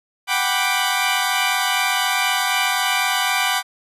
15% pulse chord, G major seventh, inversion third, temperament equal, 740 / 784 / 987.8 / 1174.7 Hz, F#5 / G5 / B5 / D6, 0 / 0 / 0 / 0 cents, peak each -17 dBFS, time 0.27-3.63 s, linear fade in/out 50 ms, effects resampled to 32000 Hz

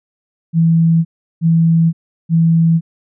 sine tone bursts, 164.81 Hz, E3, in tune, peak -8 dBFS, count 3, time 0.53-2.81 s, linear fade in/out 50 ms, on 520 ms, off 360 ms, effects none

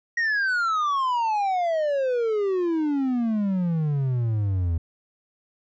triangle exponential sweep, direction down, 1898 to 80.9 Hz, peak -19 dBFS, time 0.17-4.78 s, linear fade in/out 5 ms, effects resampled to 16000 Hz

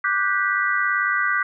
sine chord, G major seventh, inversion second, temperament just, 1176 / 1470 / 1568 / 1960 Hz, D6 / F#6 / G6 / B6, +2 / -12 / 0 / -14 cents, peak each -24 dBFS, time 0.04-1.43 s, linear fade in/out 5 ms, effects none

